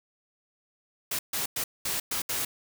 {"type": "noise bursts at uneven times", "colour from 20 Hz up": "white", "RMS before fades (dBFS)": -30, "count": 6, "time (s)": [[1.11, 1.19], [1.33, 1.46], [1.56, 1.64], [1.85, 2], [2.11, 2.22], [2.29, 2.45]], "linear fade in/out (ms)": 5, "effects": []}